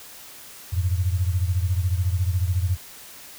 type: beating tone pair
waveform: sine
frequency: 87.31 / 101.31 Hz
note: F2 / G#2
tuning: 0 / -42 cents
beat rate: 14 Hz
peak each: -21 / -25 dBFS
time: 0.72-2.77 s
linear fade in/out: 20 ms
effects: white hiss -43 dBFS RMS until 3.38 s